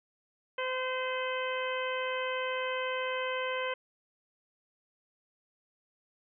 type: harmonic tone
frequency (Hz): 514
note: C5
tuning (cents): -31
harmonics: 1 / 2 / 3 / 4 / 5 / 6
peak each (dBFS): -34 / -37 / -39 / -40 / -41 / -42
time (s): 0.58-3.74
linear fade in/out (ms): 5
effects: none